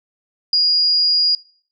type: tone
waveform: sine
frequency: 4866 Hz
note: D#8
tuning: 39 cents flat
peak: -12 dBFS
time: 0.53-1.35 s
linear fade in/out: 2 ms
effects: noise-tail reverb RT60 0.6 s tail -26 dB re dry